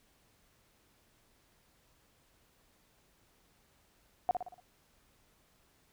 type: tone with echo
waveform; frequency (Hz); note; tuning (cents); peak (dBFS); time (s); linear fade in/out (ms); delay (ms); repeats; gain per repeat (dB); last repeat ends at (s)
sine; 724; F#5; -38; -24; 4.29-4.31; 0; 58; 5; -6; 4.6
effects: pink hiss -69 dBFS RMS until 5.92 s